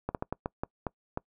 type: slowing click train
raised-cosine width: 1 ms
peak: -17 dBFS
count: 8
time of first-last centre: 0.09-1.174 s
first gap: 58 ms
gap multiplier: 1.32
effects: noise-tail reverb RT60 0.1 s tail -25 dB re dry